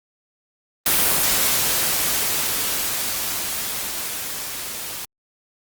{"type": "noise with level ramp", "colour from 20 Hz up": "white", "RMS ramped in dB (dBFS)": [-17, -31], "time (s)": [0.86, 5.05], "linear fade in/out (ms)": 2, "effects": ["Opus 32 kbps"]}